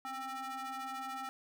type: ring-modulated tone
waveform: square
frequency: 266.7 Hz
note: C4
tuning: 33 cents sharp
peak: -37 dBFS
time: 0.05-1.29 s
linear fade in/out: 0 ms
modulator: 1060 Hz
effects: 11-bit